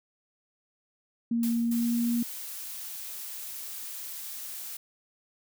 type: tone with pitch glide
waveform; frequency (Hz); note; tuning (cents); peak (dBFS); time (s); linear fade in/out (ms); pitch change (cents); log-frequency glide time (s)
sine; 233.1 to 236.1; A#3 to A#3; 0 to +22; -24; 1.31-2.23; 5; +22; 1.62-1.92
type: noise with exponential decay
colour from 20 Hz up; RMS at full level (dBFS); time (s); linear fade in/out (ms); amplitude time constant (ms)
blue; -35; 1.43-1.99; 2; 120
type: noise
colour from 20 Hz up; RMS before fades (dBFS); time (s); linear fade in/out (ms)
blue; -39; 1.71-4.77; 5
effects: none